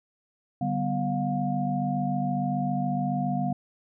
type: tone cluster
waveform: sine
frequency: 145.2 / 192.2 / 246.8 / 711 Hz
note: D3 / G3 / B3 / F5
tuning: -19 / -34 / -1 / +31 cents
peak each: -30 dBFS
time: 0.61-3.53 s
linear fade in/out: 5 ms
effects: none